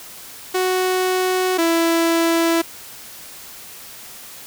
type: tone pair in turn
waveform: sawtooth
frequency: 370 / 332.4 Hz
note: F#4 / E4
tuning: 0 / +15 cents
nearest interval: major second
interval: 185 cents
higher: first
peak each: -13 / -11 dBFS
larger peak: second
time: 0.54-1.58 / 1.58-2.62 s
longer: neither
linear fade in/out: 10 ms
effects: white hiss -38 dBFS RMS until 4.46 s